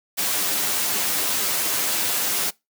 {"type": "noise with comb filter", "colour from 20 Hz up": "white", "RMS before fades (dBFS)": -23, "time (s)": [0.17, 2.51], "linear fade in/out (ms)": 20, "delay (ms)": 9.9, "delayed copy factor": 0.5, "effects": ["noise-tail reverb RT60 0.2 s tail -23 dB re dry", "high-pass 150 Hz 12 dB/octave"]}